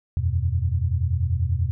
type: chord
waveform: sine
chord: E suspended second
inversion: none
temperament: just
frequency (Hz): 82.41 / 92.71 / 123.61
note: E2 / F#2 / B2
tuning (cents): 0 / +4 / +2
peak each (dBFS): -23 / -24 / -26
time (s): 0.17-1.71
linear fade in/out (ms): 0
effects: none